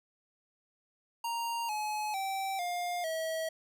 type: tone with pitch steps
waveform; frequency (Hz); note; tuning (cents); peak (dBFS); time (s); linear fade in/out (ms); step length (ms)
square; 932.3 / 850 / 775 / 706.6 / 644.2; A#5 / G#5 / G5 / F5 / E5; 0 / +40 / -20 / +20 / -40; -33; 1.24-3.49; 5; 450
effects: none